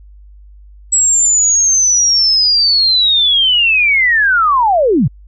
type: linear sweep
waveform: sine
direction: down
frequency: 7790 to 102 Hz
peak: -8 dBFS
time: 0.92-5.08 s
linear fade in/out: 10 ms
effects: added 50 Hz sine -36 dBFS peak until 5.27 s